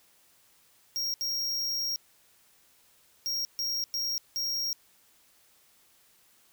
square tone bursts at uneven times, 5590 Hz, F8, 1 cent sharp, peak -29 dBFS, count 6, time 0.96-1.14 / 1.21-1.96 / 3.26-3.45 / 3.59-3.84 / 3.94-4.18 / 4.36-4.73 s, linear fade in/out 0 ms, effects white hiss -63 dBFS RMS until 6.52 s

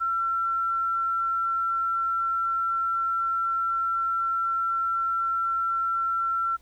sine tone, 1352 Hz, E6, 43 cents sharp, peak -23 dBFS, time 0-6.57 s, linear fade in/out 20 ms, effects added 60 Hz sine -57 dBFS peak until 6.61 s + pink hiss -62 dBFS RMS until 6.61 s

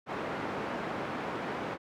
pink band-pass noise, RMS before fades -36 dBFS, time 0.06-1.78 s, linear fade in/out 50 ms, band 220 to 1600 Hz, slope 12 dB/octave, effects none

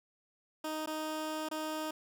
15% pulse tone with dropouts, 311.1 Hz, D#4, in tune, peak -29 dBFS, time 0.64-1.91 s, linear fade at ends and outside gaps 5 ms, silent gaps 0.861-0.872 / 1.488-1.512 s, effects none

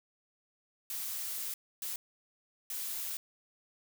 blue noise bursts at uneven times, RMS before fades -38 dBFS, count 3, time 0.9-1.54 / 1.82-1.96 / 2.7-3.17 s, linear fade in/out 2 ms, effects none

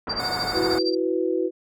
white low-pass noise, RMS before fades -31 dBFS, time 0.07-0.79 s, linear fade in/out 2 ms, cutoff 1400 Hz, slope 24 dB/octave
sine tone with tremolo, 4699 Hz, D8, in tune, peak -23 dBFS, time 0.09-0.95 s, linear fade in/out 10 ms, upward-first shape sine, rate 13 Hz, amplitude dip 95%
25% pulse tone, 732 Hz, F#5, 19 cents flat, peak -26 dBFS, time 0.19-0.79 s, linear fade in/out 10 ms
sine chord, E suspended second, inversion none, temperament just, 329.6 / 370.8 / 494.4 Hz, E4 / F#4 / B4, 0 / +4 / +2 cents, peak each -25 / -24 / -27 dBFS, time 0.53-1.51 s, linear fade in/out 50 ms
effects none

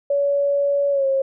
sine tone with pitch glide, 566 to 539.5 Hz, C#5 to C#5, +36 to -47 cents, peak -16 dBFS, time 0.1-1.22 s, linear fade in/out 5 ms, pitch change -83 cents, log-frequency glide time 0.91-1.06 s, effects none

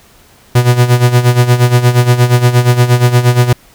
45% pulse tone with tremolo, 122.6 Hz, B2, 12 cents flat, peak -3 dBFS, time 0.55-3.53 s, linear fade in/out 5 ms, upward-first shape sine, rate 8.5 Hz, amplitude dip 75%, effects pink hiss -44 dBFS RMS until 3.74 s

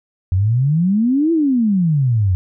sine exponential two-way sweep, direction up then down, 88.1 to 339.2 to 88.1 Hz, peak -12 dBFS, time 0.32-2.35 s, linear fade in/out 0 ms, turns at 1.32 s, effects none

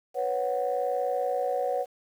sine chord, B suspended second, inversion none, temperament equal, 493.9 / 554.4 / 740 Hz, B4 / C#5 / F#5, 0 / 0 / 0 cents, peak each -29 dBFS, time 0.14-1.86 s, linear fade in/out 50 ms, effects tanh soft clip ceiling -17 dBFS + 9-bit

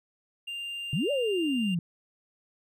triangle tone, 2794 Hz, F7, in tune, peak -32 dBFS, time 0.47-1.75 s, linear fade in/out 10 ms
sine exponential two-way sweep, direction up then down, 126.8 to 595 to 162.2 Hz, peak -25 dBFS, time 0.93-1.79 s, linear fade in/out 2 ms, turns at 1.11 s
effects none

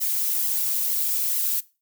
violet noise with flanger, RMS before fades -24 dBFS, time 0-1.61 s, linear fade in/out 20 ms, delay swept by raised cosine 0.95 to 4.15 ms, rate 2.2 Hz, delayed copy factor +0.85, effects noise-tail reverb RT60 0.3 s tail -20 dB re dry

